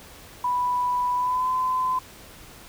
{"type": "tone with pitch glide", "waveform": "sine", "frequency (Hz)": [987.8, 1020.9], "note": ["B5", "C6"], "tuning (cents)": [0, -43], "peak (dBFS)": -21, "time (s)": [0.44, 1.99], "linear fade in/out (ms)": 5, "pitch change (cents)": 57, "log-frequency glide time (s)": [1.16, 1.5], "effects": ["pink hiss -46 dBFS RMS until 2.68 s"]}